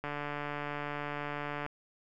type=click train; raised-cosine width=0.5 ms; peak=-22 dBFS; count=238; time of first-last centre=0.04-1.663 s; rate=146 Hz; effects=none